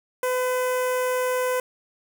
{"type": "tone with notch filter", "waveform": "sawtooth", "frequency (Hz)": 505, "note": "B4", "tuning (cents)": 39, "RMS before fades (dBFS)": -24, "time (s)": [0.23, 1.6], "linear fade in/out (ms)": 2, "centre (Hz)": 4100, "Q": 0.82, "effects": []}